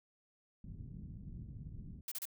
white low-pass noise, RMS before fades -48 dBFS, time 0.64-2.01 s, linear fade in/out 2 ms, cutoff 180 Hz, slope 24 dB/octave
blue noise bursts, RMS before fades -41 dBFS, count 3, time 2.08-2.254 s, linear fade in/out 2 ms, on 36 ms, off 33 ms
effects none

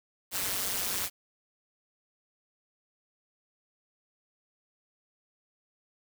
white noise with amplitude modulation, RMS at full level -28 dBFS, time 0.31-1.1 s, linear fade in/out 50 ms, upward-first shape sine, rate 190 Hz, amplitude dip 90%, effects none

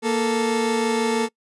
30% pulse tone pair together, 233.1 / 440 Hz, A#3 / A4, 0 / 0 cents, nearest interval major seventh, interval 1100 cents, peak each -20 / -19 dBFS, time 0.02-1.29 s, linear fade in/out 50 ms, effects noise-tail reverb RT60 0.1 s tail -25 dB re dry + resampled to 24000 Hz

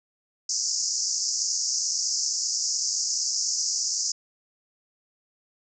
pink band-pass noise, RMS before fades -27 dBFS, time 0.49-4.12 s, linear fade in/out 5 ms, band 4900 to 7100 Hz, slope 96 dB/octave, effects none

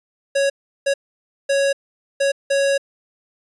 square tone bursts at uneven times, 554.4 Hz, C#5, in tune, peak -16 dBFS, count 5, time 0.35-0.5 / 0.86-0.94 / 1.49-1.73 / 2.2-2.32 / 2.5-2.78 s, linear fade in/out 10 ms, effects resampled to 24000 Hz

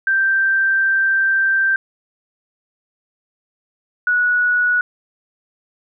sine tone pair in turn, 1568 / 1466 Hz, G6 / F#6, 0 / -16 cents, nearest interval minor second, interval 116 cents, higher first, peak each -13 dBFS, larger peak neither, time 0.07-1.76 / 4.07-4.81 s, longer first, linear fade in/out 2 ms, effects none

